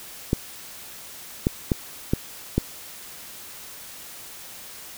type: clicks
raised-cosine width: 3 ms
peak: -6 dBFS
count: 5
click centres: 0.331 / 1.469 / 1.718 / 2.135 / 2.58 s
effects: white hiss -41 dBFS RMS until 4.97 s